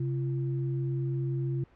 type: tone pair together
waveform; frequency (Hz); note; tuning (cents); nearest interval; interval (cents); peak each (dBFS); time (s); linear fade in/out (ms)
sine; 134.05 / 341.5; C3 / F4; +42 / -39; octave + major third; 1619; -28 / -37; 0-1.64; 5
effects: pink hiss -61 dBFS RMS until 1.75 s + low-pass 2000 Hz 12 dB/octave